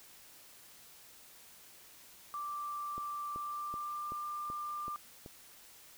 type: tone with pitch glide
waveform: sine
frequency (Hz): 1174.7 to 1191.8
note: D6 to D6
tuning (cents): 0 to +25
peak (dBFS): -37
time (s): 2.34-4.96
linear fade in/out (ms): 0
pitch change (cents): +25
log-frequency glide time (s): 3.3-4.13
type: click train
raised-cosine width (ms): 2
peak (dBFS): -34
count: 7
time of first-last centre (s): 2.98-5.261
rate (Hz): 2.63
effects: white hiss -57 dBFS RMS until 5.97 s